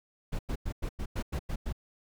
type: noise bursts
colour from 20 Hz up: brown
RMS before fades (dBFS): -32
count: 9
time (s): 0.32-1.727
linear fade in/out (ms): 10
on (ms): 71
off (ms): 96
effects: none